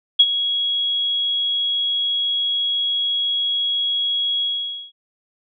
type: tone with ADSR envelope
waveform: sine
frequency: 3322 Hz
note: G#7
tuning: in tune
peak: -6 dBFS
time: 0.19-4.92 s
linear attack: 11 ms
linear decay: 48 ms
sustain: -12 dB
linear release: 500 ms
effects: none